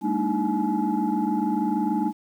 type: tone cluster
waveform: sine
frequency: 201.4 / 228.2 / 295.8 / 316.2 / 850 Hz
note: G3 / A#3 / D4 / D#4 / G#5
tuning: +47 / -37 / +13 / +28 / +40 cents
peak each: -27 dBFS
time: 0.01-2.13 s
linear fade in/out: 50 ms
effects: tanh soft clip ceiling -14 dBFS + 9-bit